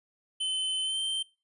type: tone with pitch glide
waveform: square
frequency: 3056 to 3122 Hz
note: G7 to G7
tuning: -45 to -8 cents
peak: -29 dBFS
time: 0.4-1.23 s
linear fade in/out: 10 ms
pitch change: +37 cents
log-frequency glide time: 0.83-0.99 s
effects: noise-tail reverb RT60 0.3 s tail -23 dB re dry + resampled to 24000 Hz